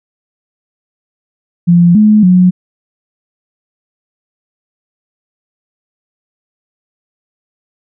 sine tone with pitch steps, 173 / 212.8 / 181.7 Hz, F3 / G#3 / F#3, -16 / +42 / -31 cents, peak -3 dBFS, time 1.67-2.51 s, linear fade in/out 20 ms, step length 280 ms, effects none

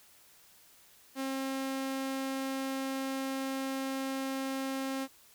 sawtooth tone, 267.8 Hz, C4, 40 cents sharp, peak -29 dBFS, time 1.15-5.08 s, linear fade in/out 50 ms, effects white hiss -60 dBFS RMS until 5.34 s

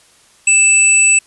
sine tone pair together, 2637 / 7902 Hz, E7 / B8, 0 / 0 cents, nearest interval octave + perfect fifth, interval 1900 cents, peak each -10 dBFS, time 0.47-1.19 s, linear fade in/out 5 ms, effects white hiss -49 dBFS RMS until 1.26 s + resampled to 24000 Hz

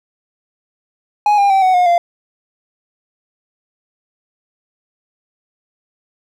triangle tone with pitch steps, 833 / 802.8 / 773.6 / 745.6 / 718.5 / 692.4 Hz, G#5 / G5 / G5 / F#5 / F5 / F5, +5 / +41 / -23 / +13 / +49 / -15 cents, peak -7 dBFS, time 1.26-1.98 s, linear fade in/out 2 ms, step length 120 ms, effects none

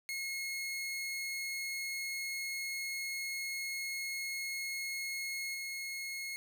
sawtooth tone with level steps, 2165 Hz, C#7, 41 cents flat, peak -33 / -35 dBFS, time 0.09-6.36 s, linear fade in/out 0 ms, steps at 5.54 s, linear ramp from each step 10 ms, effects none

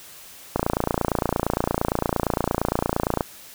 click train, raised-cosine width 1 ms, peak -6 dBFS, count 77, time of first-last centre 0.56-3.208 s, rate 28.7 Hz, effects white hiss -44 dBFS RMS until 3.54 s

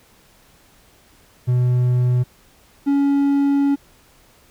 triangle tone pair in turn, 124.2 / 280.7 Hz, B2 / C#4, +10 / +22 cents, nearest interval octave + major second, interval 1412 cents, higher second, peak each -12 dBFS, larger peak neither, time 1.47-2.24 / 2.86-3.76 s, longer second, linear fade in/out 20 ms, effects pink hiss -53 dBFS RMS until 4.5 s

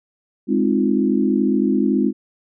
sine chord, F minor seventh, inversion first, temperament equal, 207.7 / 261.6 / 311.1 / 349.2 Hz, Ab3 / C4 / Eb4 / F4, 0 / 0 / 0 / 0 cents, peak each -19 / -19 / -22 / -22 dBFS, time 0.47-2.13 s, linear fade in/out 50 ms, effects none

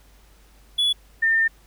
triangle / sine tone pair in turn, 3411 / 1806.9 Hz, G#7 / A6, +46 / +46 cents, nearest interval major seventh, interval 1100 cents, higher first, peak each -16 dBFS, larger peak neither, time 0.78-0.93 / 1.22-1.48 s, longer second, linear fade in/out 10 ms, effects added 50 Hz sine -51 dBFS peak until 1.66 s + pink hiss -57 dBFS RMS until 1.66 s

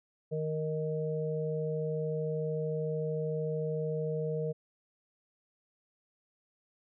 harmonic tone, 155.56 Hz, D#3, in tune, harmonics 1 / 3 / 4, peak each -34 / -33 / -41 dBFS, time 0.31-4.53 s, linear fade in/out 20 ms, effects none

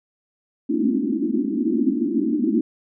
pink band-pass noise, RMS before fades -21 dBFS, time 0.69-2.61 s, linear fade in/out 5 ms, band 210 to 350 Hz, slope 96 dB/octave, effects none

